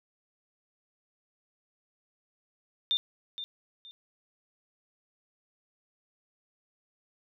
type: tone with echo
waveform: sine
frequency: 3604 Hz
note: A7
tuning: 41 cents sharp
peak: -24 dBFS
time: 2.91-2.97 s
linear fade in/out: 0 ms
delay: 470 ms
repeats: 2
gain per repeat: -11 dB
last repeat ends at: 3.91 s
effects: none